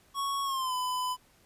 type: tone with pitch glide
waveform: square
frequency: 1108.7 to 1005 Hz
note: C#6 to B5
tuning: 0 to +30 cents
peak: -30 dBFS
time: 0.14-1.17 s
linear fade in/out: 50 ms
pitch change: -170 cents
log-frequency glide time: 0.44-0.74 s
effects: pink hiss -63 dBFS RMS until 1.45 s + resampled to 32000 Hz